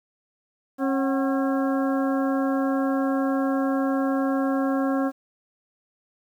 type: harmonic tone with a mistuned harmonic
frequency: 271.1 Hz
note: C#4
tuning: 38 cents flat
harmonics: 1 / 2 / 3 / 4 / 5 / 6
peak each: -22 / -28 / -32 / -34 / -36 / -38 dBFS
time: 0.78-5.12 s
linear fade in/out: 50 ms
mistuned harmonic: 3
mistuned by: -130 cents
effects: 9-bit